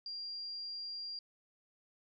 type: tone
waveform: sine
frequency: 4770 Hz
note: D8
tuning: 26 cents sharp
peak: -40 dBFS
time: 0.06-1.19 s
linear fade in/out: 2 ms
effects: none